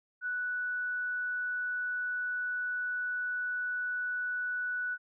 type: tone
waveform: sine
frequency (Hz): 1480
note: F#6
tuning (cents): 0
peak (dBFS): -31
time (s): 0.21-4.98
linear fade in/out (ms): 50
effects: none